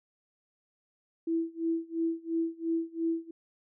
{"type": "tone with tremolo", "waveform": "sine", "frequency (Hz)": 329.8, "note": "E4", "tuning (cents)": 1, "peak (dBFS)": -25, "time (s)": [1.27, 3.31], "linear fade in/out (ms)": 5, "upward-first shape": "sine", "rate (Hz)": 2.9, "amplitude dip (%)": 95, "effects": []}